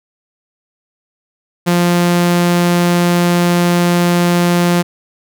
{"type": "tone", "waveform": "sawtooth", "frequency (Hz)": 174.61, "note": "F3", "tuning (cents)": 0, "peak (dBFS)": -6, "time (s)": [1.66, 4.83], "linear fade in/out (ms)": 20, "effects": []}